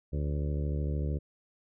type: harmonic tone with a mistuned harmonic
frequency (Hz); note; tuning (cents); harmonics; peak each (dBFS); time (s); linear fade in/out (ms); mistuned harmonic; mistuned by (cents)
73.3; D2; -3; 1 / 2 / 3 / 4 / 5 / 6 / 7 / 8; -30 / -34 / -43 / -43 / -44 / -45 / -47 / -50; 0.12-1.19; 20; 8; -28
effects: none